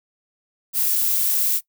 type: noise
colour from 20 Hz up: violet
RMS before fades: -20 dBFS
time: 0.73-1.61 s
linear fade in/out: 50 ms
effects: noise-tail reverb RT60 0.1 s tail -21 dB re dry

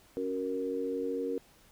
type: chord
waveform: sine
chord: F# major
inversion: second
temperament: equal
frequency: 277.2 / 370 / 466.2 Hz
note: C#4 / F#4 / A#4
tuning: 0 / 0 / 0 cents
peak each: -36 / -38 / -33 dBFS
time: 0.17-1.38 s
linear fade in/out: 0 ms
effects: pink hiss -61 dBFS RMS until 1.71 s

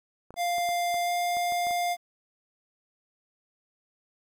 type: clicks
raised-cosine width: 1 ms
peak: -30 dBFS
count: 9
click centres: 0.306 / 0.341 / 0.583 / 0.69 / 0.943 / 1.369 / 1.522 / 1.669 / 1.709 s
type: tone with pitch glide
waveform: square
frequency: 698.5 to 703 Hz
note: F5 to F5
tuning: 0 to +11 cents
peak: -26 dBFS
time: 0.36-1.97 s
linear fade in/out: 50 ms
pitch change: +11 cents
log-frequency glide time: 1.04-1.1 s
effects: 10-bit

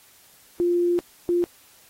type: tone bursts at uneven times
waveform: sine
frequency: 349.2 Hz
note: F4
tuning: in tune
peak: -18 dBFS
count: 2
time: 0.6-0.99 / 1.29-1.44 s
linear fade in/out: 0 ms
effects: white hiss -54 dBFS RMS until 1.89 s + AAC 48 kbps

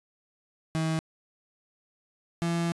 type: tone pair in turn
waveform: 35% pulse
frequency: 160.2 / 169.19 Hz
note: E3 / E3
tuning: -49 / +45 cents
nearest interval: minor second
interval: 94 cents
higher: second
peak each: -24 dBFS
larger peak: neither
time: 0.75-0.99 / 2.42-2.72 s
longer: second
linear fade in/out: 0 ms
effects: resampled to 24000 Hz

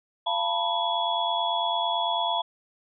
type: tone cluster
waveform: sine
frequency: 685 / 892 / 981 / 3370 Hz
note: F5 / A5 / B5 / G#7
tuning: -34 / +23 / -12 / +25 cents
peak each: -29 dBFS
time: 0.26-2.42 s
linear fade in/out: 10 ms
effects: none

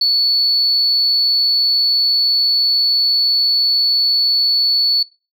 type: tone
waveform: sine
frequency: 4437 Hz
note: C#8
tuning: 1 cent sharp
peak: -10 dBFS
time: 0.01-5.03 s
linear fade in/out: 5 ms
effects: noise-tail reverb RT60 0.3 s tail -23 dB re dry + tanh soft clip ceiling -7 dBFS

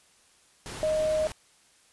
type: tone in noise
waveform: sine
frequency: 622.3 Hz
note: D#5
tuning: in tune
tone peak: -23 dBFS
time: 0.83-1.27 s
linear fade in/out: 0 ms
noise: pink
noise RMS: -39 dBFS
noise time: 0.66-1.32 s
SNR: +13 dB
effects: white hiss -61 dBFS RMS until 1.92 s + resampled to 24000 Hz

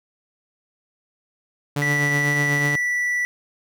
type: tone with tremolo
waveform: sawtooth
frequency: 144.6 Hz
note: D3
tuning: 27 cents flat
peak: -16 dBFS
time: 1.76-2.76 s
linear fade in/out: 5 ms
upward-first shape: triangle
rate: 8.1 Hz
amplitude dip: 45%
type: tone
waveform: triangle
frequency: 1962 Hz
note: B6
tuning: 12 cents flat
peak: -18 dBFS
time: 1.82-3.25 s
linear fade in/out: 0 ms
effects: none

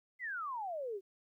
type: exponential sweep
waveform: sine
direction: down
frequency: 2093 to 370 Hz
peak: -37 dBFS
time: 0.19-1.01 s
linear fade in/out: 50 ms
effects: 13-bit

